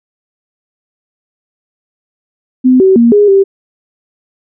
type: tone with pitch steps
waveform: sine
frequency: 255.4 / 380.8 / 234.6 / 412.4 / 391.2 Hz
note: C4 / F#4 / A#3 / G#4 / G4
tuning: -42 / +50 / +11 / -12 / -4 cents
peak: -3 dBFS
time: 2.64-3.44 s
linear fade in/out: 20 ms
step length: 160 ms
effects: none